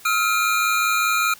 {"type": "tone cluster", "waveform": "square", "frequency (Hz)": [1285, 1390, 2415], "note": ["E6", "F6", "D7"], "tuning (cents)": [-45, -9, 48], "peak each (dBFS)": -23, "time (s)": [0.05, 1.34], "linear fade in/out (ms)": 5, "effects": ["white hiss -46 dBFS RMS until 1.39 s"]}